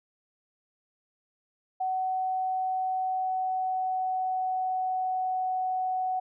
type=tone with pitch glide; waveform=sine; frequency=750 to 744.4 Hz; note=F#5 to F#5; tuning=+23 to +10 cents; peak=-26 dBFS; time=1.8-6.2 s; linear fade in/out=10 ms; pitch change=-13 cents; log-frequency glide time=3.03-5.44 s; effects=none